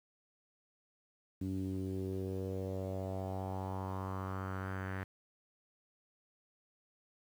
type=tone with low-pass filter sweep; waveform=sawtooth; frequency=94.9 Hz; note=F#2; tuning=44 cents sharp; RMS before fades=-39 dBFS; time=1.41-5.04 s; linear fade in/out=5 ms; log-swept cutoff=270 to 1800 Hz; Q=3.8; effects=10-bit